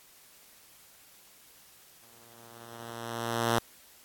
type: tone with exponential growth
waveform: 5% pulse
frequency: 116.54 Hz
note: A#2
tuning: in tune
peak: -12 dBFS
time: 2.02-3.59 s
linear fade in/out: 5 ms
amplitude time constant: 340 ms
effects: white hiss -57 dBFS RMS until 4.04 s + AAC 64 kbps